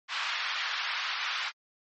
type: band-pass noise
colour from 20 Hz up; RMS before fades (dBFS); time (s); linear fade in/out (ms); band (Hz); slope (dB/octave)
pink; -33; 0.08-1.52; 50; 1100 to 4400; 24
effects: MP3 32 kbps